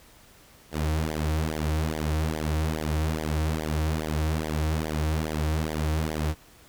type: tone with flanger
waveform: sawtooth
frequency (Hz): 77.78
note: D#2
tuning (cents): 0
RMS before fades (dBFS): -27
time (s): 0.71-6.35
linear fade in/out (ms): 50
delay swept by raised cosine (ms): 0.73 to 4.93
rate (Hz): 2.4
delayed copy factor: -0.95
effects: pink hiss -54 dBFS RMS until 6.68 s